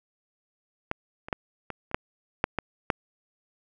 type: clicks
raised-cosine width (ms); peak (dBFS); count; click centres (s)
0.5; -12 / -23 / -11 / -19 / -29 / -7 / -6 / -11 / -7; 9; 0.914 / 1.285 / 1.328 / 1.703 / 1.914 / 1.945 / 2.441 / 2.587 / 2.902
effects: none